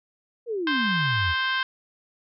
sine exponential sweep, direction down, 492.4 to 75.8 Hz, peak -25 dBFS, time 0.46-1.35 s, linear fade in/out 50 ms
harmonic tone, 523.3 Hz, C5, in tune, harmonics 2 / 3 / 4 / 5 / 6 / 7 / 8 / 9 / 10, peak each -29 / -25 / -35 / -36 / -31 / -37 / -42 / -43 / -45 dBFS, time 0.67-1.63 s, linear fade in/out 2 ms
effects none

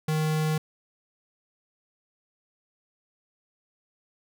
square tone, 155.56 Hz, D#3, in tune, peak -24 dBFS, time 0.08-0.58 s, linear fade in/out 5 ms, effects none

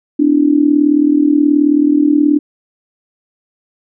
sine tone with amplitude modulation, 293.7 Hz, D4, in tune, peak -4 dBFS, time 0.19-2.39 s, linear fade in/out 10 ms, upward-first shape sine, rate 38.7 Hz, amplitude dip 80%, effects none

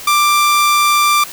sawtooth tone, 1181 Hz, D6, 9 cents sharp, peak -6 dBFS, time 0.07-1.24 s, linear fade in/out 5 ms, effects white hiss -31 dBFS RMS until 1.32 s

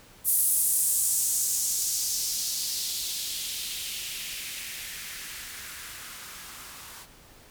violet noise with band-pass filter sweep, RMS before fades -30 dBFS, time 0.24-7.07 s, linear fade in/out 50 ms, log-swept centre 11000 to 930 Hz, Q 1.9, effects pink hiss -53 dBFS RMS until 7.5 s

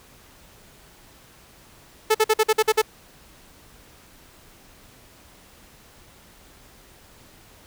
sawtooth tone bursts, 435.4 Hz, A4, 18 cents flat, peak -11 dBFS, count 8, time 2.1-2.819 s, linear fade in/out 10 ms, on 47 ms, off 49 ms, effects pink hiss -51 dBFS RMS until 7.66 s

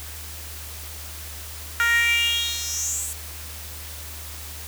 10% pulse tone with high-pass filter sweep, 467.7 Hz, A#4, 6 cents sharp, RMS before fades -23 dBFS, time 1.8-3.13 s, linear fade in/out 0 ms, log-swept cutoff 1500 to 9400 Hz, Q 5.3, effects added 76 Hz sine -38 dBFS peak until 4.67 s + white hiss -38 dBFS RMS until 4.67 s

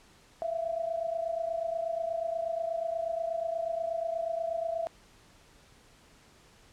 sine tone pair together, 659.3 / 687.6 Hz, E5 / F5, 0 / -27 cents, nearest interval minor second, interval 73 cents, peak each -31 / -35 dBFS, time 0.42-4.87 s, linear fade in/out 0 ms, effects pink hiss -59 dBFS RMS until 6.72 s + low-pass 9000 Hz 12 dB/octave

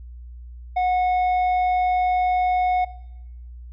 sine tone with tanh clipping, 730 Hz, F#5, 24 cents flat, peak -19 dBFS, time 0.76-2.85 s, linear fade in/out 10 ms, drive 6 dB, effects noise-tail reverb RT60 0.9 s tail -18 dB re dry + added 60 Hz sine -36 dBFS peak until 3.72 s

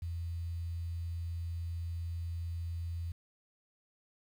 sine tone with quantisation, 84.6 Hz, E2, 45 cents sharp, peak -35 dBFS, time 0.02-3.12 s, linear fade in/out 5 ms, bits 10, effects none

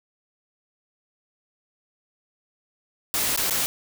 white noise with dropouts, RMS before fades -24 dBFS, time 3.14-3.66 s, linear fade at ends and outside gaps 0 ms, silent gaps 3.362-3.375 / 3.498-3.508 s, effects none

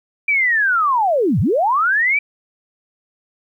sine linear two-way sweep, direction down then up, 2361 to 82.1 to 2361 Hz, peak -13 dBFS, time 0.28-2.19 s, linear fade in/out 5 ms, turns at 1.4 s, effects 9-bit

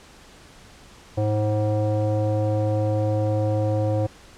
square tone with low-pass filter, 106.3 Hz, G#2, 41 cents sharp, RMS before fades -22 dBFS, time 1.17-4.07 s, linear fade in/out 10 ms, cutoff 610 Hz, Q 5.4, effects pink hiss -48 dBFS RMS until 4.37 s + low-pass 8000 Hz 12 dB/octave

